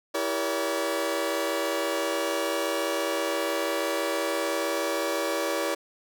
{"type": "chord", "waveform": "sawtooth", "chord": "E diminished seventh", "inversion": "none", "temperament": "just", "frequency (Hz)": [329.6, 395.6, 474.7, 569.6], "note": ["E4", "G4", "Bb4", "Db5"], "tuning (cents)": [0, 16, 31, 47], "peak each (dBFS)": [-28, -30, -29, -25], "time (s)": [0.14, 5.75], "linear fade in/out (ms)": 10, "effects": []}